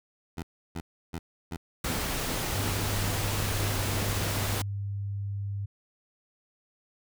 15% pulse tone bursts, 83.9 Hz, E2, 31 cents sharp, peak -27 dBFS, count 8, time 0.37-3.09 s, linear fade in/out 10 ms, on 60 ms, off 320 ms
pink noise, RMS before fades -31 dBFS, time 1.84-4.62 s, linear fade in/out 5 ms
sine tone, 100 Hz, G2, 35 cents sharp, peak -30 dBFS, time 2.54-5.66 s, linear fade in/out 10 ms
effects none

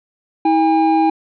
triangle tone pair together, 321.4 / 810 Hz, E4 / G#5, -44 / -43 cents, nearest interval octave + major third, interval 1601 cents, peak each -12 dBFS, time 0.45-1.1 s, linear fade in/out 5 ms, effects resampled to 11025 Hz

